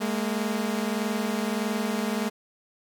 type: tone pair together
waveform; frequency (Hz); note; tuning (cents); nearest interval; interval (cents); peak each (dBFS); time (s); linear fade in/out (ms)
sawtooth; 207.7 / 229.3; G#3 / A#3; 0 / -28; major second; 172; -24 / -25; 0-2.3; 20
effects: none